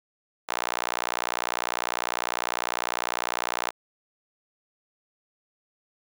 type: tone with high-pass filter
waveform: sawtooth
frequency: 60 Hz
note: B1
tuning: 49 cents flat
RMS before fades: -30 dBFS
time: 0.48-3.71 s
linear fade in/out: 20 ms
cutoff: 870 Hz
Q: 1.4
effects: none